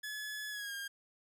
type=tone with pitch glide; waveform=sawtooth; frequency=1708 to 1612.1 Hz; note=G#6 to G6; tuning=+48 to +48 cents; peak=-36 dBFS; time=0.03-0.88 s; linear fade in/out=10 ms; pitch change=-100 cents; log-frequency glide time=0.49-0.74 s; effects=none